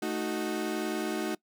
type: chord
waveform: 35% pulse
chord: D# diminished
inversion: second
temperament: equal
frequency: 220 / 311.1 / 370 Hz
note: A3 / D#4 / F#4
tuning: 0 / 0 / 0 cents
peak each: -34 / -32 / -32 dBFS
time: 0.02-1.35 s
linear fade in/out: 5 ms
effects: noise-tail reverb RT60 0.1 s tail -22 dB re dry